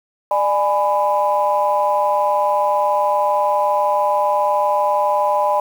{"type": "chord", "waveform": "sine", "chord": "G# diminished", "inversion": "second", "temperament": "just", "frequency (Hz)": [598, 830.6, 996.7], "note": ["D5", "G#5", "B5"], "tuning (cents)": [31, 0, 16], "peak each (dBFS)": -18, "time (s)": [0.31, 5.6], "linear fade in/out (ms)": 2, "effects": ["tanh soft clip ceiling -5 dBFS", "7-bit"]}